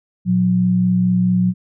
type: tone pair together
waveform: sine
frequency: 116.82 / 181.4 Hz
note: A#2 / F#3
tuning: +4 / -34 cents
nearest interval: minor sixth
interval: 762 cents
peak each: -21 / -13 dBFS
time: 0.25-1.54 s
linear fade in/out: 50 ms
effects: none